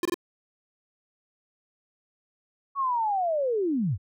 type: tone bursts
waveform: square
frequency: 349.2 Hz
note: F4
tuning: in tune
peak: -24 dBFS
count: 3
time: 0.03-0.143 s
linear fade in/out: 2 ms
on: 23 ms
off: 22 ms
type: linear sweep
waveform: sine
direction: down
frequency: 1129 to 76 Hz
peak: -23 dBFS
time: 2.75-3.98 s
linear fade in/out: 50 ms
effects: none